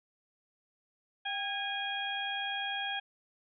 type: harmonic tone with a mistuned harmonic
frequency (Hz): 820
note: G#5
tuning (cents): -22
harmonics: 1 / 2 / 3 / 4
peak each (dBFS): -38 / -38 / -41 / -37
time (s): 1.25-3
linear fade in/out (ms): 10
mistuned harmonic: 1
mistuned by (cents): -67
effects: none